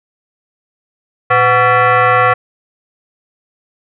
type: tone with frequency modulation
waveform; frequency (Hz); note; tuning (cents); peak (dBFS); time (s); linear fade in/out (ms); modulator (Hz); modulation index
sine; 117.2; A#2; +10; -7; 1.3-2.34; 10; 621; 2.8
effects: none